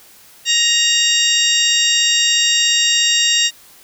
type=harmonic tone; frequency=937 Hz; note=A#5; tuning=9 cents sharp; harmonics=2 / 3 / 4 / 5 / 6 / 7 / 8; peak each=-22 / -17 / -17 / -25 / -20 / -29 / -20 dBFS; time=0.45-3.51 s; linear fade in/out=50 ms; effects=white hiss -45 dBFS RMS until 3.83 s